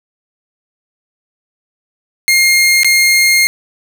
sawtooth tone with dropouts, 2129 Hz, C7, 30 cents sharp, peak -4 dBFS, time 2.28-3.47 s, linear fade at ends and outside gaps 0 ms, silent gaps 2.833-2.846 s, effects none

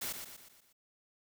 white noise with echo, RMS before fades -38 dBFS, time 0.01-0.13 s, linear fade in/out 10 ms, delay 120 ms, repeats 5, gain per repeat -6 dB, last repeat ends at 0.73 s, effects none

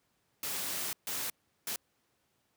white noise bursts at uneven times, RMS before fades -36 dBFS, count 3, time 0.43-0.93 / 1.07-1.3 / 1.67-1.76 s, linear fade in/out 2 ms, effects pink hiss -75 dBFS RMS until 2.56 s + high-pass 100 Hz 12 dB/octave

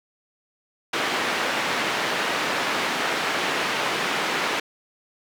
white band-pass noise, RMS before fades -25 dBFS, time 0.93-4.6 s, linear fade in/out 5 ms, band 230 to 2400 Hz, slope 12 dB/octave, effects none

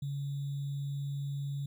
sine tone with sample-and-hold, 140.6 Hz, C#3, 25 cents sharp, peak -33 dBFS, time 0.02-1.66 s, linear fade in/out 5 ms, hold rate 3675 Hz, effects none

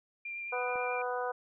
sine tone with vibrato, 2384 Hz, D7, 25 cents sharp, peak -37 dBFS, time 0.25-1.02 s, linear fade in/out 5 ms, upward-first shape triangle, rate 9.2 Hz, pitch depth 15 cents each way
harmonic tone, 247.9 Hz, B3, 7 cents sharp, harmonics 2 / 3 / 4 / 5 / 6, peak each -35 / -37 / -39 / -41 / -41 dBFS, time 0.52-1.32 s, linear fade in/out 10 ms
click, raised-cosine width 1 ms, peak -34 dBFS, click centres 0.757 s
effects none

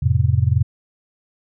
sine chord, F major, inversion none, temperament just, 87.31 / 109.13 / 130.96 Hz, F2 / A2 / C3, 0 / -14 / +2 cents, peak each -18 dBFS, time 0.02-0.63 s, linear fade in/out 10 ms, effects none

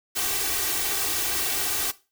white noise with comb filter, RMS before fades -26 dBFS, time 0.15-1.92 s, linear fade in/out 20 ms, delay 2.6 ms, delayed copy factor +0.95, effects noise-tail reverb RT60 0.3 s tail -18 dB re dry

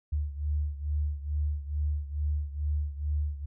sine beating tone pair, 73.42 / 75.72 Hz, D2 / D#2, 0 / -47 cents, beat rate 2.3 Hz, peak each -29 / -33 dBFS, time 0.12-3.46 s, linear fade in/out 10 ms, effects none

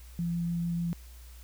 sine tone with vibrato, 170.7 Hz, F3, 39 cents flat, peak -28 dBFS, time 0.19-0.93 s, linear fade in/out 0 ms, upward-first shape triangle, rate 6.8 Hz, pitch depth 9 cents each way, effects added 60 Hz sine -46 dBFS peak until 1.43 s + white hiss -57 dBFS RMS until 1.43 s

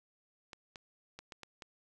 clicks, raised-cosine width 0.2 ms, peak -29 dBFS, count 6, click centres 0.532 / 0.758 / 1.19 / 1.322 / 1.433 / 1.622 s, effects 11-bit

